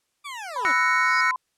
20% pulse linear sweep, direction down, 1194 to 229.5 Hz, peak -28 dBFS, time 0.24-0.73 s, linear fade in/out 20 ms
sine tone with pitch glide, 993 to 1017.4 Hz, B5 to C6, +9 to -49 cents, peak -25 dBFS, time 0.56-1.36 s, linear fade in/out 2 ms, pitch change +42 cents, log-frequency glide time 0.7-1.16 s
triangle chord, F# dominant seventh, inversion third, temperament equal, 1318.5 / 1480 / 1864.7 / 2217 Hz, E6 / F#6 / A#6 / C#7, 0 / 0 / 0 / 0 cents, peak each -23 dBFS, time 0.65-1.31 s, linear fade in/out 0 ms
sine tone with exponential growth, 4978 Hz, D#8, in tune, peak -28 dBFS, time 0.93-1.21 s, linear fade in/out 5 ms, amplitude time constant 60 ms
effects white hiss -73 dBFS RMS until 1.57 s + low-pass 10000 Hz 12 dB/octave

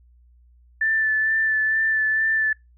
sine tone with vibrato, 1760 Hz, A6, in tune, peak -18 dBFS, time 0.81-2.53 s, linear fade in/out 5 ms, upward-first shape sine, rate 2.2 Hz, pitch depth 17 cents each way, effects noise-tail reverb RT60 0.2 s tail -25 dB re dry + added 60 Hz sine -51 dBFS peak until 2.77 s

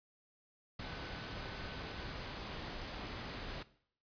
sine tone in noise, 1508 Hz, F#6, 32 cents sharp, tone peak -55 dBFS, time 0.81-2.11 s, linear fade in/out 5 ms, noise pink, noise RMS -44 dBFS, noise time 0.79-3.63 s, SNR -14 dB, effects noise-tail reverb RT60 0.6 s tail -18 dB re dry + resampled to 11025 Hz

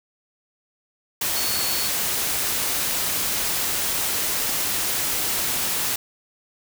sine tone in noise, 4408 Hz, C#8, 11 cents flat, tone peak -29 dBFS, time 1.36-1.88 s, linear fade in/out 5 ms, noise white, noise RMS -24 dBFS, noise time 1.21-5.96 s, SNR -8 dB, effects none

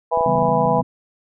harmonic tone, 164.81 Hz, E3, in tune, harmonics 3 / 4 / 5 / 6, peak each -21 / -21 / -21 / -21 dBFS, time 0.11-0.82 s, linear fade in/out 20 ms
clicks, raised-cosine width 2 ms, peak -20 dBFS, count 9, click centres 0.174 / 0.209 / 0.262 / 0.356 / 0.386 / 0.426 / 0.489 / 0.66 / 0.791 s
sine chord, C# half-diminished seventh, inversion none, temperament equal, 138.59 / 164.81 / 196 / 246.9 Hz, C#3 / E3 / G3 / B3, 0 / 0 / 0 / 0 cents, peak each -26 dBFS, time 0.26-0.83 s, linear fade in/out 5 ms
effects none

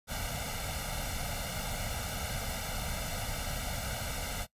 pink noise with comb filter, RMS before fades -36 dBFS, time 0.07-4.47 s, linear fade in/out 50 ms, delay 1.4 ms, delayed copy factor +0.9, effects noise-tail reverb RT60 0.1 s tail -20 dB re dry + resampled to 32000 Hz

